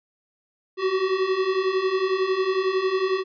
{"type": "beating tone pair", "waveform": "square", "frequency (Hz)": [370.4, 381.4], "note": ["F#4", "G4"], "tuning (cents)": [2, -47], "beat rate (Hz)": 11, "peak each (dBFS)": [-27, -23], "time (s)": [0.77, 3.24], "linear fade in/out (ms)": 50, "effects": ["resampled to 11025 Hz"]}